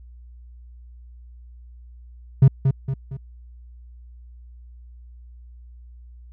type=tone with echo; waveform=triangle; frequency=134.4 Hz; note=C3; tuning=47 cents sharp; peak=-5 dBFS; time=2.42-2.48 s; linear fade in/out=5 ms; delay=230 ms; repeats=3; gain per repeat=-7 dB; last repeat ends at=3.17 s; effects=tanh soft clip ceiling -2 dBFS + added 60 Hz sine -41 dBFS peak until 6.32 s